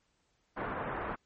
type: low-pass noise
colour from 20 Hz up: white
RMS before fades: -37 dBFS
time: 0.56-1.16 s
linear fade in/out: 20 ms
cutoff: 1500 Hz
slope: 24 dB/octave
effects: pink hiss -75 dBFS RMS until 1.25 s + MP3 32 kbps